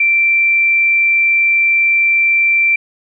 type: tone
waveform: sine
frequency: 2349 Hz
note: D7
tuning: in tune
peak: -9 dBFS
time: 0-2.76 s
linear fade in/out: 5 ms
effects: none